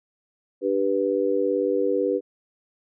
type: chord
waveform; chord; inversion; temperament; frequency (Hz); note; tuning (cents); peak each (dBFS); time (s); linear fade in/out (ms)
sine; G major; second; just; 294 / 392 / 490; D4 / G4 / B4; +2 / 0 / -14; -27 / -24 / -23; 0.61-2.21; 50
effects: none